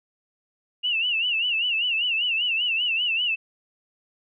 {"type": "tone with vibrato", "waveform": "sine", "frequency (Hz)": 2794, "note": "F7", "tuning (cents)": 0, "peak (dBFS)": -21, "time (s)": [0.83, 3.36], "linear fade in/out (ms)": 20, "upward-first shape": "sine", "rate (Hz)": 5.1, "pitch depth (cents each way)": 120, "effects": []}